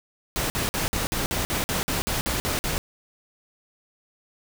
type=noise bursts; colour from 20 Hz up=pink; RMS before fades=-26 dBFS; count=13; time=0.36-2.78 s; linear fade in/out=0 ms; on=140 ms; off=50 ms; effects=none